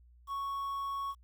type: tone with quantisation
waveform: triangle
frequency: 1108.7 Hz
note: C#6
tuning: in tune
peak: -32 dBFS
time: 0.27-1.15 s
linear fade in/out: 50 ms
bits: 10
effects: added 60 Hz sine -57 dBFS peak until 1.23 s